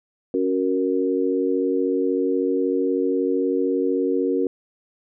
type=chord; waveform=sine; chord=F# major; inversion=second; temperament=equal; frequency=277.2 / 370 / 466.2 Hz; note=C#4 / F#4 / A#4; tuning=0 / 0 / 0 cents; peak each=-23 dBFS; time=0.34-4.47 s; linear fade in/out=2 ms; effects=none